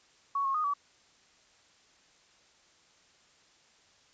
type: tone with pitch steps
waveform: sine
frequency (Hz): 1116 / 1086 / 1237 / 1144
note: C#6 / C#6 / D#6 / D6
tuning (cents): +11 / -36 / -10 / -46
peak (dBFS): -27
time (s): 0.35-0.738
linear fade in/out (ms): 5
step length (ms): 97
effects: white hiss -63 dBFS RMS until 4.13 s + resampled to 16000 Hz